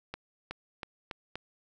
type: accelerating click train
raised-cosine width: 0.3 ms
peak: -21 dBFS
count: 5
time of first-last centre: 0.14-1.356 s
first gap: 370 ms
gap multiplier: 0.87
effects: none